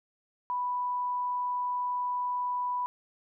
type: tone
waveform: sine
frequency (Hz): 987.8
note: B5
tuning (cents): 0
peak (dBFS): -28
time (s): 0.5-2.86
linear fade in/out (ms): 0
effects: none